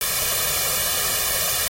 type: noise with comb filter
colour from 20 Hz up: white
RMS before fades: -22 dBFS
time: 0.01-1.68 s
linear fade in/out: 2 ms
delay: 1.7 ms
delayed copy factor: +1
effects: AAC 48 kbps